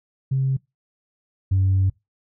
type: tone pair in turn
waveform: sine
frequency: 133.7 / 95.34 Hz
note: C3 / G2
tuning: +38 / -48 cents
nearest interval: tritone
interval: 586 cents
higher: first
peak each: -17 / -14 dBFS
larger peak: second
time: 0.31-0.57 / 1.51-1.9 s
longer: second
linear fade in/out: 10 ms
effects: noise-tail reverb RT60 0.2 s tail -23 dB re dry + tanh soft clip ceiling -13 dBFS